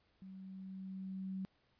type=tone with level ramp; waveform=sine; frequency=190 Hz; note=F#3; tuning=46 cents sharp; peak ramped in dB=-49 to -38 dBFS; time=0.22-1.45 s; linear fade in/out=0 ms; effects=pink hiss -75 dBFS RMS until 1.79 s + resampled to 11025 Hz